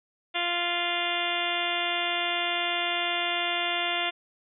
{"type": "harmonic tone with a mistuned harmonic", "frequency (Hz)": 347.9, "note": "F4", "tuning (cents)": -7, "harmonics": [1, 2, 3, 4, 5, 6, 7, 8, 9, 10], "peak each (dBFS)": [-38, -32, -38, -36, -38, -33, -36, -33, -37, -33], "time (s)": [0.34, 4.11], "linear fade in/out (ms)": 20, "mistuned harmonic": 8, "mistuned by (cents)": 16, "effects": []}